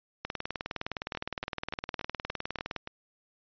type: two click trains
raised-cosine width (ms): 0.3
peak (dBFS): -21 / -17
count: 7 / 50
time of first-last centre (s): 1.15-2.874 / 0.25-2.763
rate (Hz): 3.48 / 19.5
effects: resampled to 11025 Hz